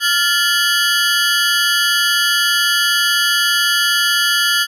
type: ring-modulated tone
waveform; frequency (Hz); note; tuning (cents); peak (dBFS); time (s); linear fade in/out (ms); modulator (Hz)
20% pulse; 1568; G6; 0; -5; 0-4.67; 50; 169
effects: resampled to 32000 Hz